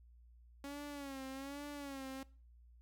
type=tone with vibrato; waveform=sawtooth; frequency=277.5 Hz; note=C#4; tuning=2 cents sharp; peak=-40 dBFS; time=0.64-2.23 s; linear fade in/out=2 ms; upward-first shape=sine; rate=1.2 Hz; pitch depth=81 cents each way; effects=noise-tail reverb RT60 0.4 s tail -21 dB re dry + added 59 Hz sine -59 dBFS peak until 2.81 s